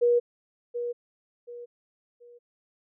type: tone with echo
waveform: sine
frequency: 480 Hz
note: B4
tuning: 49 cents flat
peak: -18 dBFS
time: 0.01-0.2 s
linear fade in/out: 20 ms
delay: 730 ms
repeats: 3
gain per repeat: -10 dB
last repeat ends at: 2.39 s
effects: none